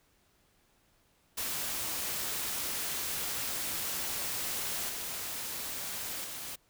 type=noise with level steps; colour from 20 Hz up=white; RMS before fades=-35 / -38 / -41 dBFS; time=1.37-6.56 s; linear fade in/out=10 ms; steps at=4.89 / 6.24 s; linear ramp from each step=5 ms; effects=pink hiss -69 dBFS RMS until 6.69 s